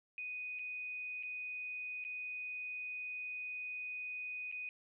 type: tone with dropouts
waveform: sine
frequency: 2489 Hz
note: D#7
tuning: in tune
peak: -40 dBFS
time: 0.18-4.69 s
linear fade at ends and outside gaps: 1 ms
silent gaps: 0.589-0.593 / 1.227-1.233 / 2.041-2.049 / 4.515-4.524 s
effects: none